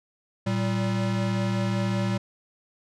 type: tone pair together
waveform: square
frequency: 114.64 / 192.8 Hz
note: A#2 / G3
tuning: -28 / -28 cents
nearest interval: major sixth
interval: 900 cents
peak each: -27 dBFS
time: 0.46-2.18 s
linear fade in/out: 10 ms
effects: low-pass 6000 Hz 12 dB/octave